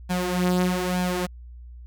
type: tone with flanger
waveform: sawtooth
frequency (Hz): 180.7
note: F#3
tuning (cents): -41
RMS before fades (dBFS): -24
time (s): 0.09-1.27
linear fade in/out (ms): 20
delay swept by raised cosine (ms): 1.2 to 5.8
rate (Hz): 1.1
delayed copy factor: +0.65
effects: added 60 Hz sine -39 dBFS peak until 1.86 s